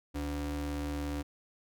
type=ring-modulated tone; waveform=square; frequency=108.8 Hz; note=A2; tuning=19 cents flat; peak=-31 dBFS; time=0.14-1.23 s; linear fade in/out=20 ms; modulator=179 Hz; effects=none